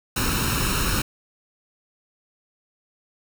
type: noise with comb filter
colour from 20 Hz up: pink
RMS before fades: -23 dBFS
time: 0.16-1.02 s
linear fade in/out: 5 ms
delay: 0.74 ms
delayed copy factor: +0.7
effects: none